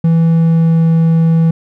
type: tone with pitch glide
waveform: triangle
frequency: 164.81 to 163.77 Hz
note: E3 to E3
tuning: 0 to -11 cents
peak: -5 dBFS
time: 0.04-1.51 s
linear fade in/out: 5 ms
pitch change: -11 cents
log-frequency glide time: 0.27-0.88 s
effects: none